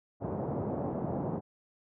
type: band-pass noise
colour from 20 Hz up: pink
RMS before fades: -34 dBFS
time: 0.2-1.41 s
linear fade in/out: 50 ms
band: 100 to 800 Hz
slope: 24 dB/octave
effects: none